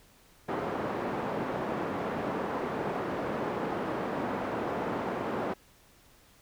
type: band-pass noise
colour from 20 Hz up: pink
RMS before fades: -33 dBFS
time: 0.48-5.54 s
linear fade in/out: 10 ms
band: 230 to 1100 Hz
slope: 12 dB/octave
effects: pink hiss -60 dBFS RMS until 6.41 s

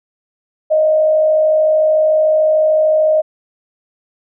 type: tone with frequency modulation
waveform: sine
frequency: 622.3 Hz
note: D#5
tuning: in tune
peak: -9 dBFS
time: 0.7-3.22 s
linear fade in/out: 20 ms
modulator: 53.5 Hz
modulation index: 0.31
effects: none

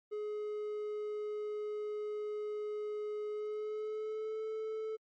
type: tone with pitch glide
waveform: triangle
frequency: 421.4 to 437.8 Hz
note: G#4 to A4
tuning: +25 to -9 cents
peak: -34 dBFS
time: 0.11-4.97 s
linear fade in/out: 20 ms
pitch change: +66 cents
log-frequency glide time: 3.29-4.42 s
effects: MP3 32 kbps

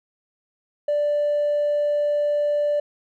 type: tone with hard clipping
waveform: sine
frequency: 587.3 Hz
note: D5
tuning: in tune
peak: -19 dBFS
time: 0.88-2.8 s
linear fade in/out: 5 ms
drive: 1 dB
effects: none

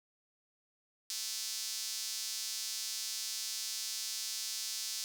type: tone with high-pass filter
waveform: sawtooth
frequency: 220 Hz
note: A3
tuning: in tune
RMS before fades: -39 dBFS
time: 1.1-5.04 s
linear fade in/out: 0 ms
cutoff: 5100 Hz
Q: 1.9
effects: none

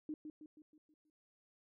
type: tone with echo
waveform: sine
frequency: 305.5 Hz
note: D#4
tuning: 32 cents flat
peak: -39 dBFS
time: 0.09-0.14 s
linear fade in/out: 2 ms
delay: 160 ms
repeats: 6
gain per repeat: -6 dB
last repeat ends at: 1.1 s
effects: none

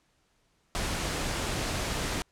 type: noise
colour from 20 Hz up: pink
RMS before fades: -31 dBFS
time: 0.75-2.22 s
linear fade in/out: 0 ms
effects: pink hiss -70 dBFS RMS until 2.31 s + low-pass 9000 Hz 12 dB/octave

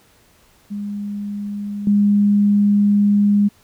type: tone with level steps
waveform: sine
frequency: 204.4 Hz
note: G#3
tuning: 27 cents flat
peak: -23 / -11 dBFS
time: 0.7-3.49 s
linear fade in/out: 20 ms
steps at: 1.87 s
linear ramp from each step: 2 ms
effects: pink hiss -54 dBFS RMS until 3.63 s

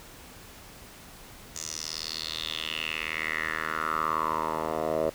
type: tone with band-pass filter sweep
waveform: 10% pulse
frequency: 79.1 Hz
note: D#2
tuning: 29 cents sharp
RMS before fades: -31 dBFS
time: 1.55-5.1 s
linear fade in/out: 10 ms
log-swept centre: 6700 to 590 Hz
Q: 5.1
effects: pink hiss -48 dBFS RMS until 5.14 s

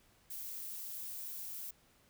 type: noise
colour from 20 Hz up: violet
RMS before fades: -44 dBFS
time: 0.3-1.71 s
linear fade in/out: 5 ms
effects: pink hiss -68 dBFS RMS until 2.09 s

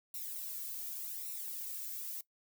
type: noise with flanger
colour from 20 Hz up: violet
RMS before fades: -42 dBFS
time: 0.14-2.21 s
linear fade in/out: 2 ms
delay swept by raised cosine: 0.62 to 2.12 ms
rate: 0.87 Hz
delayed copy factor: -0.85
effects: noise-tail reverb RT60 0.1 s tail -19 dB re dry

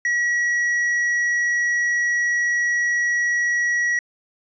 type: tone with tanh clipping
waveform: sine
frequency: 1921 Hz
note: B6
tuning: 48 cents flat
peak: -19 dBFS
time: 0.05-3.99 s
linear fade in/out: 2 ms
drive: 6 dB
effects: resampled to 16000 Hz

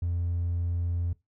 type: tone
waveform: triangle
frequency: 86.4 Hz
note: F2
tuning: 18 cents flat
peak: -23 dBFS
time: 0.02-1.13 s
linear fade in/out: 5 ms
effects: noise-tail reverb RT60 0.2 s tail -22 dB re dry + tanh soft clip ceiling -21 dBFS

